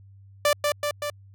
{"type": "tone with echo", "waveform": "sawtooth", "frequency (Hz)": 587.3, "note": "D5", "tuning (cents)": 0, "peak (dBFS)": -14, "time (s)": [0.45, 0.53], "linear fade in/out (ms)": 2, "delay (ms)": 190, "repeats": 3, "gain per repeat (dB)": -3, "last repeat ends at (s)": 1.1, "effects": ["added 98 Hz sine -47 dBFS peak until 1.34 s"]}